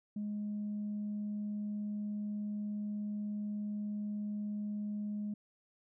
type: tone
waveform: sine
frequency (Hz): 208.3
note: G#3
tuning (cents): +5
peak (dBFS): -34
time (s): 0.16-5.34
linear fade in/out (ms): 5
effects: tanh soft clip ceiling -32 dBFS